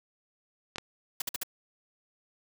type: clicks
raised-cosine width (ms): 0.2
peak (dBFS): -18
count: 2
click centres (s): 0.759 / 0.783
type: noise bursts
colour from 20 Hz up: white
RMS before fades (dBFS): -32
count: 4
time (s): 1.2-1.433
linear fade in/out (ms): 5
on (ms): 20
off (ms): 51
effects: none